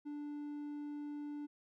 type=tone; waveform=triangle; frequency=293.3 Hz; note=D4; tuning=2 cents flat; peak=-39 dBFS; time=0.05-1.47 s; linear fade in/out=20 ms; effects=none